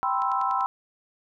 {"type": "chord", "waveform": "sine", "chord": "C major seventh", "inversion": "second", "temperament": "equal", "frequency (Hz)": [784, 987.8, 1046.5, 1318.5], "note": ["G5", "B5", "C6", "E6"], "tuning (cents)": [0, 0, 0, 0], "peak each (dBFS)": -28, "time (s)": [0.03, 0.66], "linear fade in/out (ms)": 0}
{"type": "click train", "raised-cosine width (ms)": 0.2, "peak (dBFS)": -27, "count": 5, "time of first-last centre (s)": [0.22, 0.608], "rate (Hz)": 10.3}
{"effects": []}